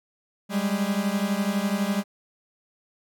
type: beating tone pair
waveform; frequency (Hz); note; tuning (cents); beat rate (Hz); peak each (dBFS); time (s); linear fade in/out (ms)
45% pulse; 195 / 207; G3 / G#3; -9 / -5; 12; -26; 0.49-2.04; 50
effects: none